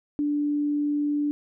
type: tone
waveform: sine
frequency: 292.8 Hz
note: D4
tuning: 5 cents flat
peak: -22 dBFS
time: 0.19-1.31 s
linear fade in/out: 0 ms
effects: none